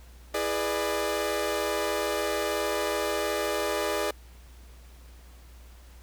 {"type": "chord", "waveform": "sawtooth", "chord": "E dominant seventh", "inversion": "none", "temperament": "equal with one note detuned", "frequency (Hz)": [329.6, 415.3, 493.9, 596.2], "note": ["E4", "G#4", "B4", "D5"], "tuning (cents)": [0, 0, 0, 26], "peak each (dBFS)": [-32, -27, -31, -26], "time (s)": [0.34, 4.11], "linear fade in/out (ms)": 5, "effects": ["added 60 Hz sine -47 dBFS peak until 6.02 s", "pink hiss -57 dBFS RMS until 6.02 s"]}